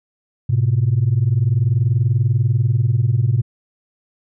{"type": "tone pair together", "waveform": "sine", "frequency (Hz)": [107.4, 127.72], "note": ["A2", "C3"], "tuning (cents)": [-41, -41], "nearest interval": "minor third", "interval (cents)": 300, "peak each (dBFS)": -15, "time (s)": [0.49, 3.42], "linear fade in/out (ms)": 10, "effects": ["tanh soft clip ceiling -8 dBFS"]}